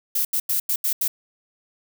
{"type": "noise bursts at uneven times", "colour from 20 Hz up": "violet", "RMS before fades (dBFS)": -22, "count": 6, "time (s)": [[0.15, 0.25], [0.33, 0.4], [0.49, 0.6], [0.69, 0.76], [0.84, 0.93], [1.01, 1.08]], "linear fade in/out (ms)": 5, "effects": []}